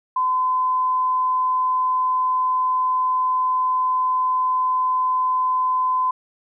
sine tone, 1020 Hz, C6, 44 cents flat, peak -17 dBFS, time 0.16-6.11 s, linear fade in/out 5 ms, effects none

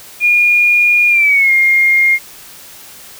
sine tone with pitch glide, 2430 to 2128 Hz, D#7 to C7, -42 to +29 cents, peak -7 dBFS, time 0.2-2.19 s, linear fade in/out 50 ms, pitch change -229 cents, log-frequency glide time 1.09-1.52 s, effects white hiss -36 dBFS RMS until 3.19 s

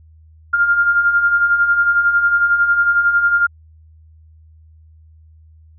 sine beating tone pair, 1394 / 1405 Hz, F6 / F6, -4 / +10 cents, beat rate 11 Hz, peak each -20 / -12 dBFS, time 0.53-3.47 s, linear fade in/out 10 ms, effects added 79 Hz sine -43 dBFS peak until 5.78 s

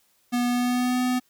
square tone with pitch glide, 243.6 to 250.9 Hz, B3 to B3, -24 to +28 cents, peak -22 dBFS, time 0.32-1.2 s, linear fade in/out 20 ms, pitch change +52 cents, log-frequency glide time 0.47-1.01 s, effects white hiss -65 dBFS RMS until 1.29 s

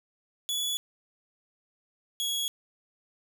sawtooth tone pair in turn, 3413 / 3339 Hz, G#7 / G#7, +47 / +9 cents, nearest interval unison, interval 38 cents, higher first, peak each -25 dBFS, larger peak neither, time 0.49-0.77 / 2.2-2.48 s, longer neither, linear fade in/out 0 ms, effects none

